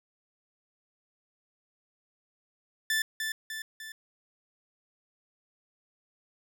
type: tone with echo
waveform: sawtooth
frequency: 1760 Hz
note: A6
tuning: in tune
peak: -22 dBFS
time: 2.9-3.02 s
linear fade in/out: 2 ms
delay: 300 ms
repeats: 3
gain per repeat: -5 dB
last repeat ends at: 3.92 s
effects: none